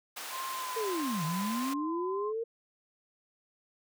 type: high-pass noise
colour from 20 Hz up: pink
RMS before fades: -41 dBFS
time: 0.16-1.74 s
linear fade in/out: 10 ms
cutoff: 790 Hz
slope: 12 dB/octave
type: tone with vibrato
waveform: sine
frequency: 1033 Hz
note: C6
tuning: 22 cents flat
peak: -36 dBFS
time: 0.3-2.33 s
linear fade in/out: 50 ms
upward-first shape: sine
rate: 1.6 Hz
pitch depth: 38 cents each way
type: linear two-way sweep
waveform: sine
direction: down then up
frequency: 466.2 to 151.8 to 466.2 Hz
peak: -31 dBFS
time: 0.76-2.44 s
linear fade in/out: 10 ms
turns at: 1.24 s
effects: none